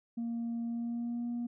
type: tone with pitch glide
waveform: sine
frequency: 233.1 to 238.7 Hz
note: A#3 to A#3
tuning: 0 to +41 cents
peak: -31 dBFS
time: 0.17-1.47 s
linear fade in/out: 10 ms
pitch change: +41 cents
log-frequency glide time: 0.64-1.27 s
effects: tanh soft clip ceiling -31 dBFS